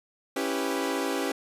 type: chord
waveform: sawtooth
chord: C# half-diminished seventh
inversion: none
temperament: equal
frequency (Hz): 277.2 / 329.6 / 392 / 493.9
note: C#4 / E4 / G4 / B4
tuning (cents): 0 / 0 / 0 / 0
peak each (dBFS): -27 / -30 / -28 / -30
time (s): 0.36-1.32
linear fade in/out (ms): 5
effects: resampled to 32000 Hz